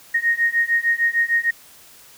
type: beating tone pair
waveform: sine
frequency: 1859 / 1865.6 Hz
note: A#6 / A#6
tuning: -5 / +1 cents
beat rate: 6.6 Hz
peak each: -20 / -19 dBFS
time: 0.14-1.51 s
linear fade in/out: 10 ms
effects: white hiss -47 dBFS RMS until 2.17 s